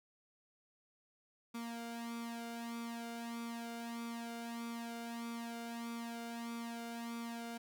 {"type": "tone with flanger", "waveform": "sawtooth", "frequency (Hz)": 233.1, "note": "A#3", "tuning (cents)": 0, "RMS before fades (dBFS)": -44, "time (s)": [1.54, 7.58], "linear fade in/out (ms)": 10, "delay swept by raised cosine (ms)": [0.85, 1.4], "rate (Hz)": 1.6, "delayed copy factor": 0.75, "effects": []}